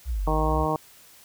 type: exponential two-way sweep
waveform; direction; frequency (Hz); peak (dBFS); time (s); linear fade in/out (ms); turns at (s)
sine; down then up; 68.5 to 46.25 to 68.5; -24; 0.05-0.67; 50; 0.23
type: harmonic tone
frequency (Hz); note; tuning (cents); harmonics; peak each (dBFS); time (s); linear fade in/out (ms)
155.56; D#3; 0; 1 / 2 / 3 / 4 / 5 / 6 / 7; -30 / -30 / -30 / -30 / -30 / -30 / -30; 0.27-0.76; 2
effects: white hiss -52 dBFS RMS until 1.24 s